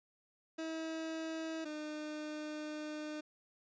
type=tone pair in turn; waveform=30% pulse; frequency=321.9 / 303.8 Hz; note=E4 / D#4; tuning=-41 / -41 cents; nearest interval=minor second; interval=100 cents; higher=first; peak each=-36 / -38 dBFS; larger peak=first; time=0.58-1.65 / 1.65-3.21 s; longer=second; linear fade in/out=10 ms; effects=resampled to 16000 Hz